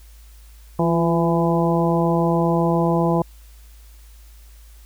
harmonic tone with a mistuned harmonic, 167.3 Hz, E3, 26 cents sharp, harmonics 1 / 2 / 3 / 4 / 5 / 6, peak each -19 / -22 / -24 / -25 / -26 / -27 dBFS, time 0.79-3.22 s, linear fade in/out 2 ms, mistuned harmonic 2, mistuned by +37 cents, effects added 54 Hz sine -42 dBFS peak until 4.85 s + white hiss -54 dBFS RMS until 4.85 s

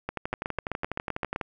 two click trains, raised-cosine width 0.5 ms, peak -14 / -15 dBFS, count 9 / 17, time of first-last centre 0.33-1.361 / 0.09-1.412 s, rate 7.76 / 12.1 Hz, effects none

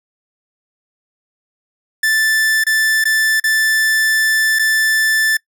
45% pulse tone with dropouts, 1760 Hz, A6, in tune, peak -12 dBFS, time 2.03-5.37 s, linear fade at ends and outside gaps 5 ms, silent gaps 2.639-2.666 / 3.041-3.053 / 3.4-3.439 / 4.589-4.593 s, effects noise-tail reverb RT60 0.1 s tail -23 dB re dry

